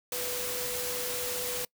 sine tone in noise, 493.9 Hz, B4, in tune, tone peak -37 dBFS, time 0.12-1.65 s, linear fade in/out 2 ms, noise white, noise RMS -34 dBFS, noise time 0.12-1.65 s, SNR -6 dB, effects noise-tail reverb RT60 0.1 s tail -25 dB re dry

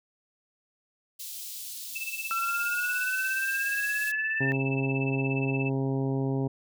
white high-pass noise, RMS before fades -39 dBFS, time 1.19-4.12 s, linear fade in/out 10 ms, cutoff 3300 Hz, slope 24 dB/octave
sine tone with tremolo, 2637 Hz, E7, in tune, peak -30 dBFS, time 1.95-5.7 s, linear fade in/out 10 ms, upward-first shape sine, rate 17 Hz, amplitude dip 85%
sine linear sweep, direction up, 1342 to 1800 Hz, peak -27 dBFS, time 2.31-4.52 s, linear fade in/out 0 ms
harmonic tone, 134.7 Hz, C#3, 49 cents flat, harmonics 1 / 2 / 3 / 4 / 5 / 6 / 7, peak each -28 / -30 / -33 / -41 / -43 / -44 / -46 dBFS, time 4.4-6.48 s, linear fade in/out 10 ms
effects none

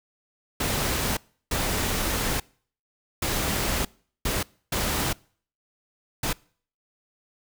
pink noise bursts at uneven times, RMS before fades -26 dBFS, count 6, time 0.6-1.17 / 1.51-2.4 / 3.22-3.85 / 4.25-4.43 / 4.72-5.13 / 6.23-6.33 s, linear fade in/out 5 ms, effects noise-tail reverb RT60 0.5 s tail -25 dB re dry

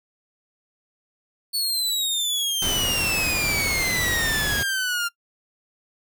sawtooth exponential sweep, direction down, 4461 to 1385 Hz, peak -19 dBFS, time 1.53-5.09 s, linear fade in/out 20 ms
pink noise, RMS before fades -28 dBFS, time 2.62-4.63 s, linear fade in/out 2 ms
effects noise-tail reverb RT60 0.1 s tail -22 dB re dry

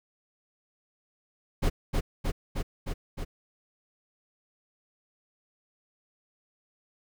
brown noise with echo, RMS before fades -23 dBFS, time 1.62-1.7 s, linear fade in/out 20 ms, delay 310 ms, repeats 5, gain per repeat -2 dB, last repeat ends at 3.25 s, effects none

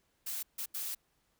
blue noise bursts at uneven times, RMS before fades -38 dBFS, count 3, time 0.26-0.43 / 0.58-0.66 / 0.74-0.95 s, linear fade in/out 10 ms, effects pink hiss -75 dBFS RMS until 1.39 s

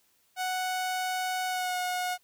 sawtooth tone with pitch glide, 740 to 726 Hz, F#5 to F#5, 0 to -33 cents, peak -25 dBFS, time 0.36-2.18 s, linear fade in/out 50 ms, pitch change -33 cents, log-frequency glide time 1.47-1.78 s, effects white hiss -68 dBFS RMS until 2.23 s

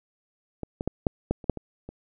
clicks, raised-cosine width 2 ms, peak -19 / -16 / -12 / -8 / -10 / -28 / -6 / -21 / -25 dBFS, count 9, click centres 0.633 / 0.809 / 0.876 / 1.068 / 1.31 / 1.442 / 1.497 / 1.573 / 1.89 s, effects none

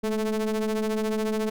square ring-modulated tone, 110 Hz, A2, in tune, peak -22 dBFS, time 0.03-1.5 s, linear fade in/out 10 ms, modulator 323 Hz, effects none

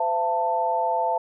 sine tone cluster, 510 / 675 / 888 Hz, C5 / E5 / A5, -44 / +41 / +16 cents, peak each -29 / -25 / -23 dBFS, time 0-1.18 s, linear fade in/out 5 ms, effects none

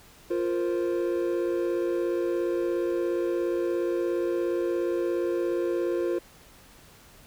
triangle chord, F suspended fourth, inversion none, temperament equal, 349.2 / 466.2 / 523.3 Hz, F4 / Bb4 / C5, 0 / 0 / 0 cents, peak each -24 / -30 / -30 dBFS, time 0.3-6.19 s, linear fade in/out 10 ms, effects pink hiss -53 dBFS RMS until 7.26 s

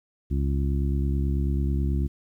harmonic tone, 69.2 Hz, C#2, 2 cents flat, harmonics 1 / 2 / 3 / 4 / 5, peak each -23 / -29 / -33 / -35 / -37 dBFS, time 0.3-2.08 s, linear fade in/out 20 ms, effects 10-bit

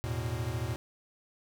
square chord, E suspended fourth, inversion none, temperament equal, 82.41 / 110 / 123.47 Hz, E2 / A2 / B2, 0 / 0 / 0 cents, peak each -39 / -36 / -36 dBFS, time 0.04-0.76 s, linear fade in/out 0 ms, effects none

